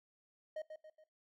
triangle tone with echo, 622.3 Hz, D#5, in tune, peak -37 dBFS, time 0.56-0.62 s, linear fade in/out 5 ms, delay 140 ms, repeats 3, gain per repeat -7 dB, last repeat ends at 1.04 s, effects noise-tail reverb RT60 0.3 s tail -21 dB re dry

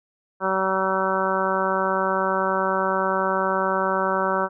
harmonic tone, 190.3 Hz, F#3, 49 cents sharp, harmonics 1 / 2 / 3 / 4 / 5 / 6 / 7 / 8, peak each -31 / -28 / -26 / -31 / -26 / -29 / -27 / -30 dBFS, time 0.4-4.49 s, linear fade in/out 50 ms, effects none

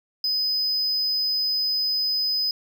triangle tone, 5020 Hz, D#8, 15 cents sharp, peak -20 dBFS, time 0.24-2.51 s, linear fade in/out 2 ms, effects none

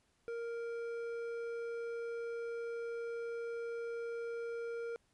sine tone with hard clipping, 466.2 Hz, A#4, in tune, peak -40 dBFS, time 0.28-4.96 s, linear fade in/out 0 ms, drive 8 dB, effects pink hiss -75 dBFS RMS until 5.13 s + resampled to 24000 Hz

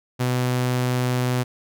sawtooth tone, 125.3 Hz, B2, 25 cents sharp, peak -16 dBFS, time 0.19-1.44 s, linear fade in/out 20 ms, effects none

